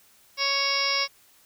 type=harmonic tone; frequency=554.4 Hz; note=C#5; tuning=in tune; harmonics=1 / 2 / 3 / 4 / 5 / 6 / 7 / 8 / 9 / 10; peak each=-35 / -31 / -38 / -28 / -34 / -37 / -35 / -38 / -29 / -28 dBFS; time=0.37-1.08 s; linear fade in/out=50 ms; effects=white hiss -58 dBFS RMS until 1.45 s